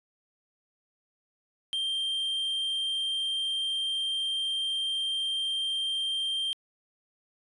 triangle tone, 3168 Hz, G7, 18 cents sharp, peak -26 dBFS, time 1.73-6.53 s, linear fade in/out 0 ms, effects resampled to 24000 Hz

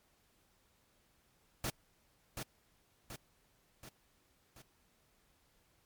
pink noise with echo, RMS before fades -37 dBFS, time 1.64-1.7 s, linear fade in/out 2 ms, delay 730 ms, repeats 4, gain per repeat -5 dB, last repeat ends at 4.62 s, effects pink hiss -72 dBFS RMS until 5.85 s + MP3 96 kbps

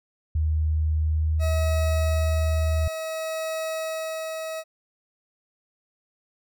sine tone with pitch glide, 77.78 to 78.64 Hz, D#2 to D#2, 0 to +19 cents, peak -20 dBFS, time 0.35-2.88 s, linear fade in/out 5 ms, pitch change +19 cents, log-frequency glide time 1-1.62 s
40% pulse tone with tremolo, 640 Hz, D#5, 49 cents sharp, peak -26 dBFS, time 1.39-4.64 s, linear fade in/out 50 ms, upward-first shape sine, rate 0.57 Hz, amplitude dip 30%
effects none

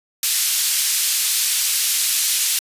white band-pass noise, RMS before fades -19 dBFS, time 0.23-2.59 s, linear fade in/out 2 ms, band 2900 to 13000 Hz, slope 12 dB/octave, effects resampled to 32000 Hz

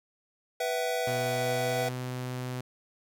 square chord, B suspended fourth, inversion none, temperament equal with one note detuned, 493.9 / 659.3 / 757.7 Hz, B4 / E5 / F#5, 0 / 0 / +41 cents, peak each -32 / -33 / -35 dBFS, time 0.6-1.89 s, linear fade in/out 5 ms
sawtooth tone with pitch glide, 123.47 to 126.36 Hz, B2 to B2, 0 to +40 cents, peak -29 dBFS, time 1.07-2.61 s, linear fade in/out 5 ms, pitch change +40 cents, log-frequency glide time 1.23-1.94 s
effects none

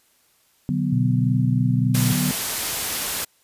sine chord, B minor, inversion first, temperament equal, 146.83 / 185 / 246.9 Hz, D3 / F#3 / B3, 0 / 0 / 0 cents, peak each -24 dBFS, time 0.69-2.31 s, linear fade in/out 0 ms
sine tone with pitch glide, 123.47 to 122.05 Hz, B2 to B2, 0 to -20 cents, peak -19 dBFS, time 0.92-2.13 s, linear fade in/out 10 ms, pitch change -20 cents, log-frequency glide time 1.75-1.83 s
white noise, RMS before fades -25 dBFS, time 1.94-3.25 s, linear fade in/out 10 ms
effects white hiss -61 dBFS RMS until 3.43 s + resampled to 32000 Hz

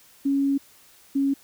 sine tone pair in turn, 277.2 / 275.8 Hz, C#4 / C#4, 0 / -9 cents, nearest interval unison, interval 9 cents, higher first, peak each -19 / -19 dBFS, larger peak neither, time 0.25-0.58 / 1.15-1.34 s, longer first, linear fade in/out 10 ms, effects white hiss -54 dBFS RMS until 1.43 s

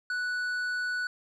sine tone with tanh clipping, 1480 Hz, F#6, in tune, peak -30 dBFS, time 0.1-1.07 s, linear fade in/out 2 ms, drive 8 dB, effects none

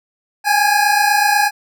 25% pulse tone pair together, 811 / 839.1 Hz, G#5 / G#5, -41 / +18 cents, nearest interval minor second, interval 59 cents, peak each -11 dBFS, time 0.44-1.51 s, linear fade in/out 50 ms, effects none

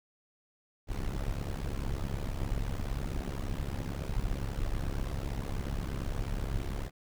brown noise with amplitude modulation, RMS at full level -30 dBFS, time 0.87-6.91 s, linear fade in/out 50 ms, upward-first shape sine, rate 68.6 Hz, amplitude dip 90%, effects none

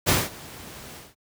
pink noise with ADSR envelope, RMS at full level -18 dBFS, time 0.06-1.15 s, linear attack 30 ms, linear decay 200 ms, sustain -23 dB, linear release 190 ms, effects high-pass 60 Hz 12 dB/octave

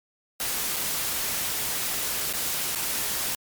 white noise with dropouts, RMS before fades -28 dBFS, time 0.4-3.35 s, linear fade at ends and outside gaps 1 ms, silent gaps 0.762-0.765 / 2.328-2.335 / 2.75-2.757 s, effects MP3 96 kbps

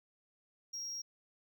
triangle tone, 5610 Hz, F8, 7 cents sharp, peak -38 dBFS, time 0.73-1.02 s, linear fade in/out 10 ms, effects none

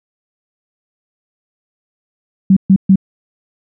sine tone bursts, 191.7 Hz, G3, 38 cents flat, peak -4 dBFS, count 3, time 2.5-2.958 s, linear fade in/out 5 ms, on 66 ms, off 130 ms, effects none

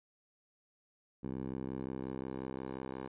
10% pulse tone with band-pass filter sweep, 65.6 Hz, C2, 5 cents sharp, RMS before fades -41 dBFS, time 1.23-3.08 s, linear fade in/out 10 ms, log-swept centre 240 to 610 Hz, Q 0.82, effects resampled to 8000 Hz

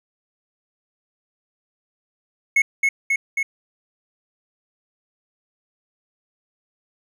triangle tone with echo, 2187 Hz, C#7, 24 cents flat, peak -11 dBFS, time 2.56-2.62 s, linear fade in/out 5 ms, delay 270 ms, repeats 3, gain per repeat -2 dB, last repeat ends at 3.43 s, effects none

